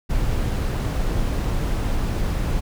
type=noise; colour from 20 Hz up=brown; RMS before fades=-22 dBFS; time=0.09-2.61 s; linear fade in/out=20 ms; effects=none